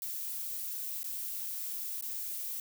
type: noise with dropouts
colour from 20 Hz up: violet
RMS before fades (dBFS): -38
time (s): 0.02-2.6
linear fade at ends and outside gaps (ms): 1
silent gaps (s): 1.032-1.042 / 2.011-2.024
effects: none